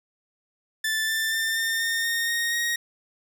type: tone with pitch steps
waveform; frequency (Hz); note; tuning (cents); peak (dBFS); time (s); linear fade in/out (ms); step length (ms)
sawtooth; 1760 / 1776.3 / 1792.8 / 1809.5 / 1826.3 / 1843.2 / 1860.4 / 1877.6; A6 / A6 / A6 / A6 / A#6 / A#6 / A#6 / A#6; 0 / +16 / +32 / +48 / -36 / -20 / -4 / +12; -20; 0.84-2.76; 5; 240
effects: none